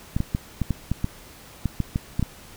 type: clicks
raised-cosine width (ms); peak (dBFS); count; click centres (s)
5; -10; 12; 0.165 / 0.204 / 0.349 / 0.617 / 0.707 / 0.916 / 1.044 / 1.657 / 1.803 / 1.959 / 2.195 / 2.227
effects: pink hiss -46 dBFS RMS until 2.56 s